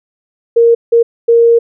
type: tone bursts at uneven times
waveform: sine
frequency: 465.8 Hz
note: A#4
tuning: 1 cent flat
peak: -4 dBFS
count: 3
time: 0.56-0.75 / 0.92-1.03 / 1.28-1.59 s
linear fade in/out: 10 ms
effects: none